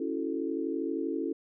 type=chord; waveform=sine; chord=F# minor seventh; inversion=second; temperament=equal; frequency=277.2 / 329.6 / 370 / 440 Hz; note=C#4 / E4 / F#4 / A4; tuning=0 / 0 / 0 / 0 cents; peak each=-34 / -33 / -38 / -36 dBFS; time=0-1.33 s; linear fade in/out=5 ms; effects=none